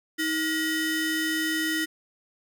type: ring-modulated tone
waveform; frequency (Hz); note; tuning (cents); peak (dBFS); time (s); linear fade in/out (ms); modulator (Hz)
35% pulse; 1110; C#6; +2; -20; 0.18-1.86; 20; 793
effects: none